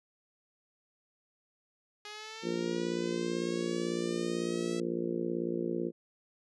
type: linear sweep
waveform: 5% pulse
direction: up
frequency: 415.3 to 660 Hz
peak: -31 dBFS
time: 2.05-4.8 s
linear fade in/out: 2 ms
type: harmonic tone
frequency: 58 Hz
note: A#1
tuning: 8 cents flat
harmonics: 3 / 4 / 5 / 6 / 7 / 8 / 9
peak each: -39 / -38 / -44 / -34 / -42 / -39 / -44 dBFS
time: 2.42-5.92 s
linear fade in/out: 50 ms
effects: resampled to 22050 Hz